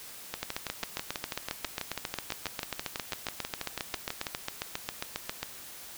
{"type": "two click trains", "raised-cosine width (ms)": 0.2, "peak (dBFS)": [-14, -15], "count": [38, 25], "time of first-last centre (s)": [[0.43, 5.43], [0.34, 4.268]], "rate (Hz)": [7.4, 6.11], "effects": ["white hiss -46 dBFS RMS until 5.97 s"]}